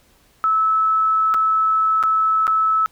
sine tone with dropouts, 1303 Hz, E6, 20 cents flat, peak -14 dBFS, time 0.44-2.86 s, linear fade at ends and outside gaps 0 ms, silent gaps 1.34-1.344 / 2.028-2.036 / 2.469-2.478 s, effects pink hiss -56 dBFS RMS until 2.91 s

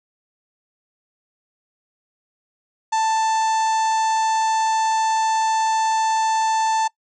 harmonic tone with a mistuned harmonic, 884 Hz, A5, 8 cents sharp, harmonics 1 / 2 / 3 / 4 / 5 / 6 / 7 / 8 / 9 / 10, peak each -17 / -32 / -37 / -37 / -36 / -44 / -35 / -38 / -46 / -48 dBFS, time 2.92-6.88 s, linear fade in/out 10 ms, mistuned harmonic 10, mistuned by -36 cents, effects noise-tail reverb RT60 0.1 s tail -21 dB re dry

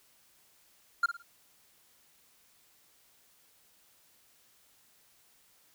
triangle tone with echo, 1396.9 Hz, F6, in tune, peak -20 dBFS, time 1.03-1.06 s, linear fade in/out 5 ms, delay 55 ms, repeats 3, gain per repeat -10 dB, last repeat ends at 1.225 s, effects white hiss -65 dBFS RMS until 5.74 s

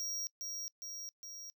square tone with echo, 5650 Hz, F8, 19 cents sharp, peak -37 dBFS, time 0-0.27 s, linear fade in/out 0 ms, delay 410 ms, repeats 3, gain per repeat -3 dB, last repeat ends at 1.5 s, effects noise-tail reverb RT60 0.1 s tail -24 dB re dry

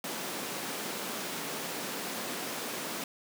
pink high-pass noise, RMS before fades -37 dBFS, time 0.04-3.04 s, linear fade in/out 2 ms, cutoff 190 Hz, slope 24 dB/octave, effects none

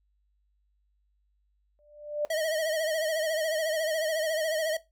sine tone with exponential growth, 593 Hz, D5, 17 cents sharp, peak -23 dBFS, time 1.79-2.25 s, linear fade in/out 0 ms, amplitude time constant 100 ms
square tone with vibrato, 632 Hz, D#5, 27 cents sharp, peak -27 dBFS, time 2.3-4.77 s, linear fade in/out 5 ms, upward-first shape sine, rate 14 Hz, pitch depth 68 cents each way
effects noise-tail reverb RT60 0.2 s tail -17 dB re dry + added 50 Hz sine -68 dBFS peak until 4.91 s

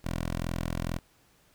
10% pulse tone, 42.23 Hz, E1, 43 cents sharp, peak -22 dBFS, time 0.04-0.99 s, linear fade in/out 10 ms, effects pink hiss -64 dBFS RMS until 1.54 s

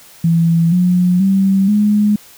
sine tone with pitch steps, 166.6 / 179.59 / 193.6 / 208.7 Hz, E3 / F3 / G3 / G#3, +19 / +49 / -21 / +9 cents, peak -9 dBFS, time 0.24-2.16 s, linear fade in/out 5 ms, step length 480 ms, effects white hiss -42 dBFS RMS until 2.37 s

